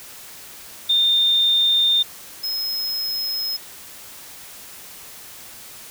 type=tone pair in turn; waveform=sine / square; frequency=3623 / 5140 Hz; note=A7 / E8; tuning=+50 / -45 cents; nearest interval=tritone; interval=605 cents; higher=second; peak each=-14 / -23 dBFS; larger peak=first; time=0.89-2.03 / 2.43-3.57 s; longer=neither; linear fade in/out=10 ms; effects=white hiss -40 dBFS RMS until 5.9 s